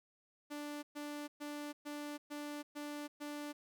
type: tone bursts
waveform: sawtooth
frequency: 293.7 Hz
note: D4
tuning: in tune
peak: -38 dBFS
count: 7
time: 0.5-3.53 s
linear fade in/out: 20 ms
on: 330 ms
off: 120 ms
effects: none